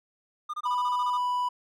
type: tone bursts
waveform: triangle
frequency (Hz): 1213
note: D#6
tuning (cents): -44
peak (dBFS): -28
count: 10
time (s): 0.49-1.176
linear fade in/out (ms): 10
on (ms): 47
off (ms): 24
type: tone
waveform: triangle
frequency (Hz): 987.8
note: B5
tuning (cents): 0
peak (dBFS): -23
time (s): 0.65-1.49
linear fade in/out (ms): 10
effects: none